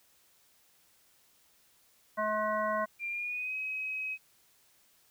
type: harmonic tone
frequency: 213.8 Hz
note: A3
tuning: 49 cents flat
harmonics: 1 / 3 / 5 / 7 / 9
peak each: -41 / -32 / -32 / -38 / -40 dBFS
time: 2.17-2.86 s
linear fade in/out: 20 ms
type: tone with pitch glide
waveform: sine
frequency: 2384 to 2540 Hz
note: D7 to D#7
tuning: +25 to +35 cents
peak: -33 dBFS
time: 2.99-4.18 s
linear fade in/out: 50 ms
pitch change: +110 cents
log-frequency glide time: 3.09-3.56 s
effects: white hiss -66 dBFS RMS until 5.1 s